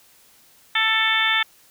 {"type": "harmonic tone", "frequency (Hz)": 442.4, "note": "A4", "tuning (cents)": 9, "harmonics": [2, 3, 4, 5, 6, 7, 8], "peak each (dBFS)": [-29, -26, -22, -23, -30, -28, -23], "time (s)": [0.75, 1.43], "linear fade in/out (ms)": 5, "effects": ["white hiss -54 dBFS RMS until 1.7 s"]}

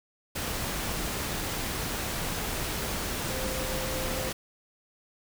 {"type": "tone in noise", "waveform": "sine", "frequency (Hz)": 520, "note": "C5", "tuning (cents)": -11, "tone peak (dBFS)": -36, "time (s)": [3.29, 4.3], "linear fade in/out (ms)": 10, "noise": "pink", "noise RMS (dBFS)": -32, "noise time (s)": [0.35, 4.33], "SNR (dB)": -7, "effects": []}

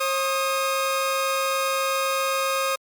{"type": "tone pair together", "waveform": "sawtooth", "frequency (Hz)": [537.3, 1244.5], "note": ["C5", "D#6"], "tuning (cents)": [46, 0], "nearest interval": "octave + minor third", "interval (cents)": 1454, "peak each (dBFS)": -21, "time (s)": [0, 2.76], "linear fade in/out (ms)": 10, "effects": ["Opus 48 kbps"]}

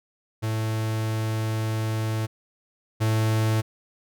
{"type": "tone pair in turn", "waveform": "45% pulse", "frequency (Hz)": [110, 110], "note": ["A2", "A2"], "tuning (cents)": [0, 0], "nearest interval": "unison", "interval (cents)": 0, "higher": "neither", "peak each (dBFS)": [-24, -20], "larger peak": "second", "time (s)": [[0.42, 2.27], [3, 3.62]], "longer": "first", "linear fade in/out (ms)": 20, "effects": []}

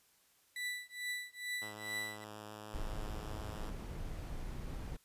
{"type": "tone with tremolo", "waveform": "35% pulse", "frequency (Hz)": 1975.5, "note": "B6", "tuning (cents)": 0, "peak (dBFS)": -34, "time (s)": [0.56, 2.24], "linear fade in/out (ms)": 2, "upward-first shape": "triangle", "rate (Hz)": 2.3, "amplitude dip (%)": 100}
{"type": "tone with vibrato", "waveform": "5% pulse", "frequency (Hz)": 106.2, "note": "G#2", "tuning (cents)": 39, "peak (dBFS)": -36, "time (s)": [1.61, 3.71], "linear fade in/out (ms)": 20, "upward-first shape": "sine", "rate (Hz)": 6.8, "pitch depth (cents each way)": 12}
{"type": "noise", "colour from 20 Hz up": "brown", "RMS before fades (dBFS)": -42, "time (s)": [2.73, 4.97], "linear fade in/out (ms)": 10}
{"effects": ["white hiss -70 dBFS RMS until 5.04 s", "resampled to 32000 Hz"]}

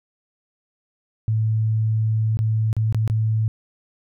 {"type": "tone with dropouts", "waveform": "sine", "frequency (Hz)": 110, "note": "A2", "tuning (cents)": 0, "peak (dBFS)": -17, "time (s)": [1.28, 3.48], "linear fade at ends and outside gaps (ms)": 0, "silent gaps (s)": [[2.371, 2.39], [2.729, 2.766], [2.925, 2.946], [3.077, 3.099]], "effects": []}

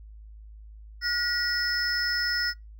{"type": "tone cluster", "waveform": "triangle", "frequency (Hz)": [1441, 1917, 5210], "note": ["F#6", "A#6", "E8"], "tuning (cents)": [-46, 48, -21], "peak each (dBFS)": [-28, -28, -27], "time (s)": [1.01, 2.54], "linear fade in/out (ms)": 50, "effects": ["noise-tail reverb RT60 0.2 s tail -26 dB re dry", "added 53 Hz sine -43 dBFS peak until 2.79 s"]}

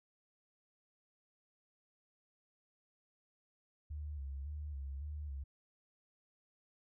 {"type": "tone with vibrato", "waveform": "sine", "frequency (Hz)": 71.5, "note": "D2", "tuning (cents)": -46, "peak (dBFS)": -40, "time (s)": [3.9, 5.44], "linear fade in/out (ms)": 10, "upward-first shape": "square", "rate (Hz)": 1.8, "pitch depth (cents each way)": 73, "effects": []}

